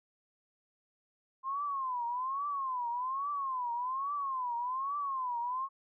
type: tone with vibrato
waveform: sine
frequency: 1046.5 Hz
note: C6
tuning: in tune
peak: -32 dBFS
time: 1.43-5.69 s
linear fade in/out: 50 ms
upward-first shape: triangle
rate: 1.2 Hz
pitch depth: 200 cents each way
effects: none